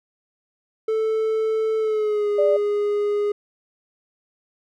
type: tone with pitch glide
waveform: triangle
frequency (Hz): 440 to 412.9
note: A4 to G#4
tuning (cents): 0 to -10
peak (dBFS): -17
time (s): 0.88-3.32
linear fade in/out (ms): 5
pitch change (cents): -110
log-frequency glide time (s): 1.78-2.29
type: tone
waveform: sine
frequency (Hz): 587.3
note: D5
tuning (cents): 0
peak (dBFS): -16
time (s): 2.38-2.57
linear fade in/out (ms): 10
effects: none